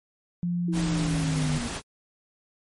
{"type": "tone with pitch glide", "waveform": "sine", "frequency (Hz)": [174.61, 152.89], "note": ["F3", "D#3"], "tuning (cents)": [0, -30], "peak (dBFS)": -24, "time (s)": [0.43, 1.58], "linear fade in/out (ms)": 0, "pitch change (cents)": -230, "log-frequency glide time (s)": [0.69, 1.45]}
{"type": "linear sweep", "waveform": "sine", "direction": "down", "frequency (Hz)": [329.6, 233.1], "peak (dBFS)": -30, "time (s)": [0.68, 1.68], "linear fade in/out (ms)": 5}
{"type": "noise", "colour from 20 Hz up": "pink", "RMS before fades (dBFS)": -33, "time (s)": [0.72, 1.82], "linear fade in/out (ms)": 50}
{"effects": ["MP3 48 kbps"]}